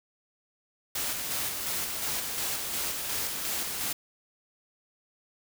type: noise with tremolo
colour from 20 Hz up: white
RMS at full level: -31 dBFS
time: 0.95-3.93 s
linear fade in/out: 5 ms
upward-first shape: square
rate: 2.8 Hz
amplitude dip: 30%
effects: none